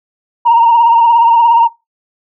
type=tone with vibrato; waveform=sine; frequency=932.3 Hz; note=A#5; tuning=in tune; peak=-3 dBFS; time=0.45-1.68 s; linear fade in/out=20 ms; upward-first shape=sine; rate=17 Hz; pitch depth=44 cents each way; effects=noise-tail reverb RT60 0.2 s tail -18 dB re dry + tanh soft clip ceiling -1 dBFS